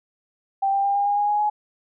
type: tone with pitch steps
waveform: sine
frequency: 784 / 791.7 / 799.5 / 807.4 / 815.4 / 823.5 / 831.6 / 839.8 Hz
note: G5 / G5 / G5 / G#5 / G#5 / G#5 / G#5 / G#5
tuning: 0 / +17 / +34 / -49 / -32 / -15 / +2 / +19 cents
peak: -18 dBFS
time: 0.62-1.5 s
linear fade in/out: 10 ms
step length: 110 ms
effects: none